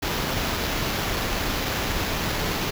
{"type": "noise with sample-and-hold", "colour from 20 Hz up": "pink", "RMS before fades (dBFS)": -26, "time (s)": [0.02, 2.71], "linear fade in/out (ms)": 10, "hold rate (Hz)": 8820, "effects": []}